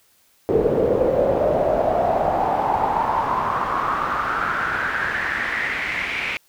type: noise with band-pass filter sweep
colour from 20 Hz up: brown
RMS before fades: -21 dBFS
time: 0.49-6.37 s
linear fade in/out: 0 ms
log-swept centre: 440 to 2400 Hz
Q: 5.7
effects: white hiss -59 dBFS RMS until 6.48 s